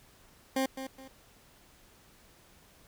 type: tone with echo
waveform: 20% pulse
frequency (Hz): 265.2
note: C4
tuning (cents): +23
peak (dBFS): -22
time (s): 0.56-0.66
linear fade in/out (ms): 5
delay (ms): 210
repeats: 2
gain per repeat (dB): -10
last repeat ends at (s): 1.08
effects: pink hiss -60 dBFS RMS until 2.87 s